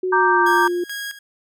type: tone with pitch glide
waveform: sine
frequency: 370 to 352.1 Hz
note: F#4 to F4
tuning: 0 to +14 cents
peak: -19 dBFS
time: 0.03-0.84 s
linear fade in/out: 5 ms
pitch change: -86 cents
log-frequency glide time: 0.18-0.44 s
type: chord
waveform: sine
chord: G minor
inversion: first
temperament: equal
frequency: 932.3 / 1174.7 / 1568 Hz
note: Bb5 / D6 / G6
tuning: 0 / 0 / 0 cents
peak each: -17 / -20 / -18 dBFS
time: 0.12-0.68 s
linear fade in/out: 10 ms
type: tone with tremolo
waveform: sawtooth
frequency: 1642 Hz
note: G#6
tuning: 20 cents flat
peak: -23 dBFS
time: 0.46-1.19 s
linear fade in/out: 5 ms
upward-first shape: square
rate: 2.3 Hz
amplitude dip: 75%
effects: none